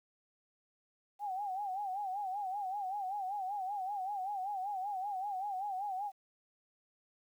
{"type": "tone with vibrato", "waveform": "sine", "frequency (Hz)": 784, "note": "G5", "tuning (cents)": 0, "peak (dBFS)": -35, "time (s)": [1.19, 6.12], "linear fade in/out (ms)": 50, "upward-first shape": "sine", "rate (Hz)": 5.2, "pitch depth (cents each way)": 110, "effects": ["11-bit"]}